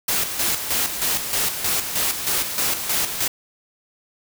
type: noise with tremolo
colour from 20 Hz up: white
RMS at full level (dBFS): -21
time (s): 0.08-3.28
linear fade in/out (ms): 5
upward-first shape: square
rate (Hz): 3.2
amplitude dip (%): 55
effects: none